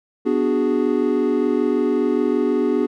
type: chord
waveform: triangle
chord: G# half-diminished seventh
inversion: first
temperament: equal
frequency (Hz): 246.9 / 293.7 / 370 / 415.3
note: B3 / D4 / F#4 / G#4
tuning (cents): 0 / 0 / 0 / 0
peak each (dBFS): -20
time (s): 0.25-2.87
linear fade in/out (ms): 20
effects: none